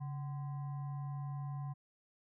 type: tone with frequency modulation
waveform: sine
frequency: 140 Hz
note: C#3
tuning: 18 cents sharp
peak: -38 dBFS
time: 0-1.74 s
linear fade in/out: 20 ms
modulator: 892 Hz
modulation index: 0.33
effects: none